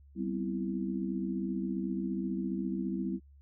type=chord; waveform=sine; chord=C major seventh; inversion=second; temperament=equal with one note detuned; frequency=192.41 / 246.9 / 261.6 / 329.6 Hz; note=G3 / B3 / C4 / E4; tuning=-32 / 0 / 0 / 0 cents; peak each=-34 / -39 / -39 / -37 dBFS; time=0.15-3.2 s; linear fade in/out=50 ms; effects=added 70 Hz sine -54 dBFS peak until 3.41 s